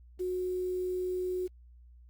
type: tone with quantisation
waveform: sine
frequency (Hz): 365.6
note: F#4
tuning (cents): -21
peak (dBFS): -30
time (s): 0.19-1.48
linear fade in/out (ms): 20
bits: 9
effects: added 60 Hz sine -52 dBFS peak until 2.09 s + Opus 48 kbps

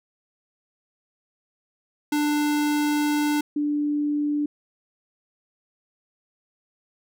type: tone pair in turn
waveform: square / sine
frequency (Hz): 296.1 / 294.1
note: D4 / D4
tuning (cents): +14 / +3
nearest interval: unison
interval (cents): 11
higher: first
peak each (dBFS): -21 / -21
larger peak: neither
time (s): 2.12-3.41 / 3.56-4.46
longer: first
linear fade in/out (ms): 5
effects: none

